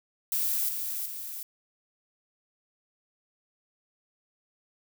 violet noise with echo, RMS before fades -28 dBFS, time 0.32-0.69 s, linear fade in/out 2 ms, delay 370 ms, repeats 2, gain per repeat -5 dB, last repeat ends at 1.43 s, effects none

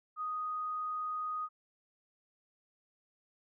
sine tone, 1244.5 Hz, D#6, in tune, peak -34 dBFS, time 0.16-1.49 s, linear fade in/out 50 ms, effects none

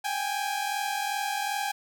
sawtooth tone pair together, 788 / 830.6 Hz, G5 / G#5, +9 / 0 cents, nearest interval minor second, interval 91 cents, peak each -27 dBFS, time 0.04-1.72 s, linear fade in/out 10 ms, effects none

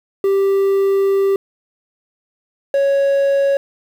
triangle tone pair in turn, 392.1 / 554.5 Hz, G4 / C#5, 0 / 0 cents, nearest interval tritone, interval 600 cents, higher second, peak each -10 dBFS, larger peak neither, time 0.24-1.36 / 2.74-3.57 s, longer first, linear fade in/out 2 ms, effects 7-bit

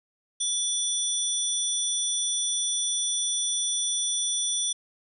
sine tone cluster, 3463 / 5860 / 9040 Hz, A7 / F#8 / C#9, -28 / -18 / +33 cents, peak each -29 dBFS, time 0.4-4.73 s, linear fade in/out 10 ms, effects none

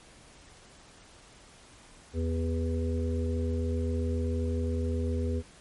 harmonic tone with a mistuned harmonic, 82.2 Hz, E2, 4 cents flat, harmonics 1 / 3 / 5 / 6, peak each -28 / -34 / -37 / -38 dBFS, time 2.13-5.43 s, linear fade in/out 50 ms, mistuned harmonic 5, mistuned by -22 cents, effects pink hiss -54 dBFS RMS until 5.6 s + MP3 48 kbps

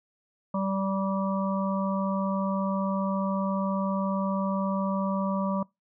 harmonic tone, 193.9 Hz, G3, 19 cents flat, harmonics 1 / 3 / 5 / 6, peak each -27 / -32 / -34 / -35 dBFS, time 0.54-5.63 s, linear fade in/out 5 ms, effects noise-tail reverb RT60 0.2 s tail -24 dB re dry

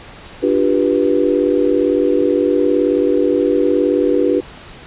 sine chord, G dominant seventh, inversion second, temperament just, 294 / 352.8 / 392 / 490 Hz, D4 / F4 / G4 / B4, +2 / +18 / 0 / -14 cents, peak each -17 / -18 / -17 / -17 dBFS, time 0.42-4.41 s, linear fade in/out 20 ms, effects pink hiss -37 dBFS RMS until 4.86 s + resampled to 8000 Hz

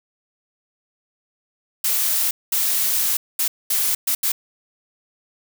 blue noise bursts at uneven times, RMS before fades -20 dBFS, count 6, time 1.84-2.31 / 2.52-3.17 / 3.39-3.48 / 3.7-3.95 / 4.07-4.15 / 4.23-4.32 s, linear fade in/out 5 ms, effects none

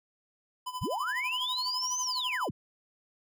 square tone with tremolo, 1005 Hz, B5, 30 cents sharp, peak -33 dBFS, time 0.66-2.49 s, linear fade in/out 10 ms, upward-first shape sine, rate 12 Hz, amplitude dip 80%
sine linear two-way sweep, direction up then down, 37.41 to 6310 to 37.41 Hz, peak -30 dBFS, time 0.81-2.51 s, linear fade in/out 10 ms, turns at 2 s
effects none

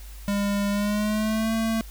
square tone with pitch glide, 202 to 224.1 Hz, G#3 to A3, -48 to +32 cents, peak -23 dBFS, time 0.28-1.81 s, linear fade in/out 0 ms, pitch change +180 cents, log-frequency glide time 0.7-1.53 s, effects added 50 Hz sine -38 dBFS peak until 1.9 s + white hiss -49 dBFS RMS until 1.9 s

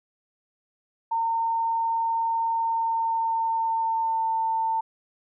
sine tone with pitch glide, 912 to 900 Hz, A#5 to A5, -38 to +39 cents, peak -22 dBFS, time 1.11-4.81 s, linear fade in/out 10 ms, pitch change -23 cents, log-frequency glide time 2.57-4.23 s, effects none

